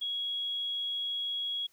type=tone; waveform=sine; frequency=3322 Hz; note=G#7; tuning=in tune; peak=-31 dBFS; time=0.01-1.67 s; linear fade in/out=10 ms; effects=white hiss -67 dBFS RMS until 1.72 s